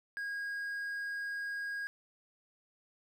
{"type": "tone", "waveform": "triangle", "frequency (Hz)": 1636, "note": "G#6", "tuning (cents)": -26, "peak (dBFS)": -34, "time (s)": [0.17, 1.87], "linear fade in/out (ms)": 0, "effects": []}